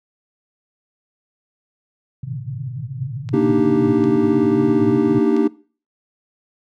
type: band-pass noise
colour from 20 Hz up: pink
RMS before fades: -27 dBFS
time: 2.23-5.19 s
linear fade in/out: 5 ms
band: 110 to 150 Hz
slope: 96 dB/octave
type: clicks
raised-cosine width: 0.2 ms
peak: -19 dBFS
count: 3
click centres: 3.29 / 4.04 / 5.366 s
type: chord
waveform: triangle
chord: Eb major seventh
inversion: second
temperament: equal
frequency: 233.1 / 293.7 / 311.1 / 392 Hz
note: Bb3 / D4 / Eb4 / G4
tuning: 0 / 0 / 0 / 0 cents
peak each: -17 dBFS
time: 3.33-5.48 s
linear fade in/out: 10 ms
effects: noise-tail reverb RT60 0.4 s tail -21 dB re dry